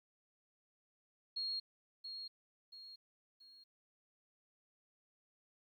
sine tone with echo, 4277 Hz, C8, 37 cents sharp, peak -37 dBFS, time 1.36-1.6 s, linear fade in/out 10 ms, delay 680 ms, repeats 3, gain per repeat -7 dB, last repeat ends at 3.64 s, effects 13-bit

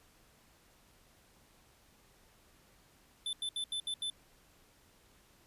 square tone bursts at uneven times, 3520 Hz, A7, in tune, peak -35 dBFS, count 6, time 3.26-3.33 / 3.42-3.49 / 3.56-3.64 / 3.72-3.8 / 3.87-3.94 / 4.02-4.1 s, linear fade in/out 2 ms, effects pink hiss -65 dBFS RMS until 5.46 s + resampled to 32000 Hz

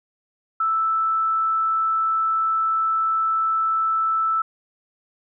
sine tone, 1318.5 Hz, E6, in tune, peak -18 dBFS, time 0.6-4.42 s, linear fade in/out 5 ms, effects none

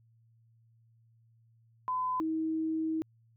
sine tone pair in turn, 1013 / 319.1 Hz, B5 / D#4, +44 / +44 cents, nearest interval octave + minor sixth, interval 2000 cents, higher first, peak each -29 / -29 dBFS, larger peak neither, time 1.88-2.2 / 2.2-3.02 s, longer second, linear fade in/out 0 ms, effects added 114 Hz sine -62 dBFS peak until 3.36 s

